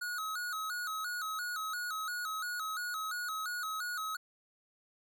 square tone with vibrato, 1362 Hz, F6, 44 cents flat, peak -36 dBFS, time 0.01-4.17 s, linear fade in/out 10 ms, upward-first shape square, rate 2.9 Hz, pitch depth 110 cents each way, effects none

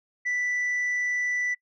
sine tone, 1975.5 Hz, B6, in tune, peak -22 dBFS, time 0.25-1.55 s, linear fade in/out 20 ms, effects noise-tail reverb RT60 0.1 s tail -25 dB re dry + tanh soft clip ceiling -23 dBFS

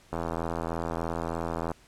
click train, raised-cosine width 1 ms, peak -17 dBFS, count 133, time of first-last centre 0.13-1.717 s, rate 83.2 Hz, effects pink hiss -58 dBFS RMS until 1.87 s + low-pass 10000 Hz 12 dB/octave

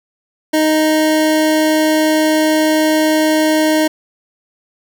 25% pulse tone, 311.1 Hz, D#4, in tune, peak -7 dBFS, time 0.53-3.88 s, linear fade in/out 10 ms, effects 8-bit

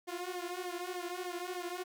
sawtooth tone with flanger, 357.2 Hz, F4, 39 cents sharp, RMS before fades -40 dBFS, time 0.07-1.84 s, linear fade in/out 20 ms, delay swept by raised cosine 2 to 6.3 ms, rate 3.3 Hz, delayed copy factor -0.9, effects none

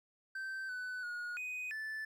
triangle tone with pitch steps, 1553 / 1499 / 1445 / 2498 / 1752 Hz, G6 / F#6 / F#6 / D#7 / A6, -17 / +22 / -41 / +6 / -8 cents, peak -37 dBFS, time 0.35-2.05 s, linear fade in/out 5 ms, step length 340 ms, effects none

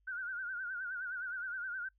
sine tone with vibrato, 1480 Hz, F#6, in tune, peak -37 dBFS, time 0.07-1.89 s, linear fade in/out 10 ms, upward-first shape sine, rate 9.6 Hz, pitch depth 92 cents each way, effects noise-tail reverb RT60 0.1 s tail -24 dB re dry + added 50 Hz sine -70 dBFS peak until 1.98 s

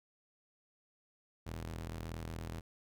sawtooth ring-modulated tone, 81.4 Hz, E2, 21 cents flat, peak -34 dBFS, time 1.46-2.61 s, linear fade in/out 10 ms, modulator 22.4 Hz, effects none

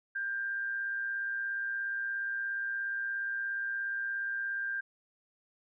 sine tone with amplitude modulation, 1590 Hz, G6, 24 cents sharp, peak -30 dBFS, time 0.15-4.81 s, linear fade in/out 10 ms, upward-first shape sine, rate 117 Hz, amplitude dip 40%, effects none

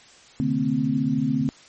sine tone cluster, 132.2 / 150.1 / 226.2 / 260.2 Hz, C3 / D3 / A3 / C4, +18 / +38 / +48 / -9 cents, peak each -32 / -26 / -25 / -23 dBFS, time 0.4-1.49 s, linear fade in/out 0 ms, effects white hiss -50 dBFS RMS until 1.68 s + MP3 32 kbps

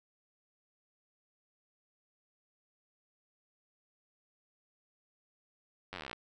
slowing click train, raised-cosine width 0.3 ms, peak -25 dBFS, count 16, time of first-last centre 5.93-6.13 s, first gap 10 ms, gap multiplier 1.04, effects none

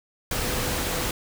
sine tone in noise, 500 Hz, B4, 21 cents sharp, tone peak -37 dBFS, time 0.31-1.11 s, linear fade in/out 2 ms, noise pink, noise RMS -27 dBFS, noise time 0.31-1.11 s, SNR -13 dB, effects none

